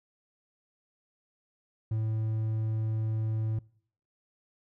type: tone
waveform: triangle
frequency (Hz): 110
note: A2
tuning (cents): 0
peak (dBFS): -25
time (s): 1.91-3.59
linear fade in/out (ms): 5
effects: noise-tail reverb RT60 0.6 s tail -24 dB re dry